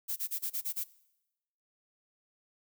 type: noise bursts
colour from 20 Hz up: violet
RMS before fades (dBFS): -34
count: 7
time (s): 0.08-0.842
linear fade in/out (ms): 20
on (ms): 84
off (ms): 29
effects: noise-tail reverb RT60 0.9 s tail -20 dB re dry

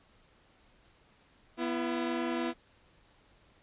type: tone pair together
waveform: sawtooth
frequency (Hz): 246.4 / 336.2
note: B3 / E4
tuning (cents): -4 / +34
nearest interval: perfect fourth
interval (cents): 538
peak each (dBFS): -30 / -29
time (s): 1.57-2.54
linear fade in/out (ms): 50
effects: pink hiss -64 dBFS RMS until 3.62 s + resampled to 8000 Hz

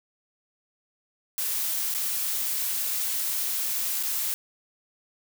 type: noise with dropouts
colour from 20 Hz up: blue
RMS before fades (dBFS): -28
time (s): 1.38-4.34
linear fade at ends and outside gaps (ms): 0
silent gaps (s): 1.94-1.948 / 4.028-4.034
effects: none

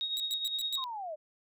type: tone with tremolo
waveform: sine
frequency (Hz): 3757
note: A#7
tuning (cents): +13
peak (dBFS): -29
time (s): 0.01-0.84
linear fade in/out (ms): 0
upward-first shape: triangle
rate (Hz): 9.7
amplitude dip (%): 60
type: tone bursts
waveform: sawtooth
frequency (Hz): 3877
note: B7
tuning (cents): -33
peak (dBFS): -31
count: 5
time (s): 0.17-0.755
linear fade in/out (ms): 0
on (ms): 29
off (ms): 110
type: linear sweep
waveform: sine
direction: down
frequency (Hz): 1108.7 to 587.3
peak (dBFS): -36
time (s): 0.77-1.16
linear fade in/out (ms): 20
effects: none

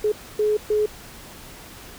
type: tone bursts at uneven times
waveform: sine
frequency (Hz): 423.5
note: G#4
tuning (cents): +34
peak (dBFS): -17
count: 3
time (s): 0.04-0.12 / 0.39-0.57 / 0.7-0.86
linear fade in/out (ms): 5
effects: pink hiss -42 dBFS RMS until 1.98 s

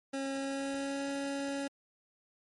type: tone with pitch glide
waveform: 25% pulse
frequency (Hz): 272.1 to 278.3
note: C#4 to C#4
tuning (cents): -32 to +7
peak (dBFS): -30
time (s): 0.13-1.68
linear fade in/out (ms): 10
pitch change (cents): +39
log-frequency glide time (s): 0.34-1.08
effects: MP3 48 kbps

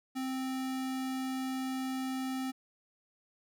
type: tone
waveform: square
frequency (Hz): 261.6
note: C4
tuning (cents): 0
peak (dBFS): -34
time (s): 0.15-2.52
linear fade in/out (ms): 20
effects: none

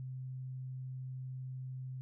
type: tone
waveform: sine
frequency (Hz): 129.5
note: C3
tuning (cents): -17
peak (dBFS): -40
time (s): 0-2.01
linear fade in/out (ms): 0
effects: none

